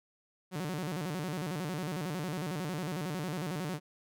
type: tone with vibrato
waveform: sawtooth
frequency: 165.7 Hz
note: E3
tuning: 9 cents sharp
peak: -30 dBFS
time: 0.51-3.8 s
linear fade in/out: 50 ms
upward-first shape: square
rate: 11 Hz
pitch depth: 190 cents each way
effects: none